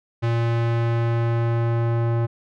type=tone with low-pass filter sweep; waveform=square; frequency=116.54 Hz; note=A#2; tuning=in tune; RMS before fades=-21 dBFS; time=0.22-2.27 s; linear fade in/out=20 ms; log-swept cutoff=3200 to 1200 Hz; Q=0.71; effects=none